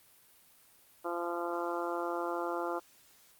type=harmonic tone; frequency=172.3 Hz; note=F3; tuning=23 cents flat; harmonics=2 / 3 / 4 / 5 / 6 / 7 / 8; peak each=-37 / -39 / -40 / -41 / -42 / -42 / -43 dBFS; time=1.04-2.8 s; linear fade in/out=20 ms; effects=white hiss -62 dBFS RMS until 3.39 s + Opus 32 kbps